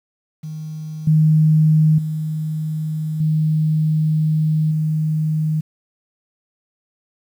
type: tone with level steps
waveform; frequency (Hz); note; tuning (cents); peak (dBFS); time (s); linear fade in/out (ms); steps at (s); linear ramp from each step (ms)
sine; 155.7; D#3; +2; -26 / -10 / -20 / -14 / -16; 0.43-5.61; 10; 1.07 / 1.98 / 3.2 / 4.71; 5
effects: 8-bit